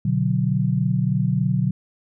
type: chord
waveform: sine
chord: B minor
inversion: none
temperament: equal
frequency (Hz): 123.47 / 146.83 / 185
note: B2 / D3 / F#3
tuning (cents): 0 / 0 / 0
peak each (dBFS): -22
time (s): 0.05-1.71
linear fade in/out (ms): 5
effects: none